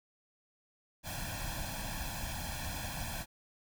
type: noise with comb filter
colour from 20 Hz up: pink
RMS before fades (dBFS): -39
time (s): 1.03-3.26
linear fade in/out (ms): 50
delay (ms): 1.2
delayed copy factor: +1
effects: none